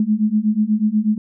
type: beating tone pair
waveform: sine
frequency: 209.1 / 217.3 Hz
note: G#3 / A3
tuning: +12 / -21 cents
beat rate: 8.2 Hz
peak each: -18 / -17 dBFS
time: 0-1.18 s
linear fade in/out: 2 ms
effects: none